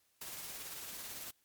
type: noise with tremolo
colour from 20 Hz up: white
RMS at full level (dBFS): -44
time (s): 0.21-1.31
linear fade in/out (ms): 5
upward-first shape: triangle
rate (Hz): 18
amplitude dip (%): 35
effects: white hiss -74 dBFS RMS until 1.44 s + MP3 96 kbps